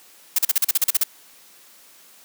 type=noise bursts; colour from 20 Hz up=blue; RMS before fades=-17 dBFS; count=11; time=0.36-1.036 s; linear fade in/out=5 ms; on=26 ms; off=39 ms; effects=white hiss -50 dBFS RMS until 2.24 s + high-pass 200 Hz 12 dB/octave